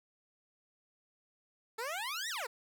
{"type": "exponential two-way sweep", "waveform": "15% pulse", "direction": "up then down", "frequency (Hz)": [428.6, 1975.5, 428.6], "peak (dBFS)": -30, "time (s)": [1.78, 2.47], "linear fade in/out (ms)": 10, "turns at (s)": 2.29, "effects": []}